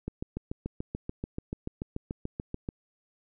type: click train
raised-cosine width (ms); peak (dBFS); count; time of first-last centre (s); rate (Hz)
3; -20; 19; 0.08-2.689; 6.9
effects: none